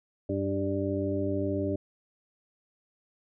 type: harmonic tone with a mistuned harmonic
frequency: 98.5 Hz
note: G2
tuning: 9 cents sharp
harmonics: 1 / 2 / 3 / 4 / 6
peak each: -33 / -37 / -31 / -33 / -34 dBFS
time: 0.29-1.76 s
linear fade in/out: 5 ms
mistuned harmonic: 1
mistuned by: -33 cents
effects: none